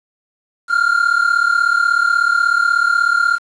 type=tone pair together; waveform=triangle; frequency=1380.6 / 1417 Hz; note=F6 / F6; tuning=-20 / +25 cents; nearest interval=unison; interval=45 cents; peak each=-13 dBFS; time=0.68-3.39 s; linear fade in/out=50 ms; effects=resampled to 22050 Hz + 7-bit